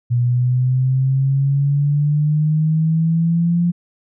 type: exponential sweep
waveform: sine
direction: up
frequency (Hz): 120.3 to 174.61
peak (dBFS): -13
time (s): 0.1-3.72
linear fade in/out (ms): 20
effects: none